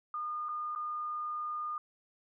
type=tone with dropouts; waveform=sine; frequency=1218 Hz; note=D#6; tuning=37 cents flat; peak=-34 dBFS; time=0.14-1.78 s; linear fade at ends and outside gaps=2 ms; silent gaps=0.486-0.49 / 0.751-0.759 s; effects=none